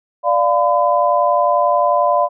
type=chord; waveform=sine; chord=B diminished; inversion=first; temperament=equal with one note detuned; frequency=587.3 / 698.5 / 1010.3 Hz; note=D5 / F5 / B5; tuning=0 / 0 / +39 cents; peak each=-16 dBFS; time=0.23-2.29 s; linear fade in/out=50 ms; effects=none